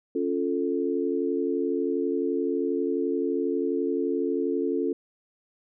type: chord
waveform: sine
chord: Db augmented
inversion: none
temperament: equal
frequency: 277.2 / 349.2 / 440 Hz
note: Db4 / F4 / A4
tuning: 0 / 0 / 0 cents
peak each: -28 dBFS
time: 0.15-4.93 s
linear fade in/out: 5 ms
effects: none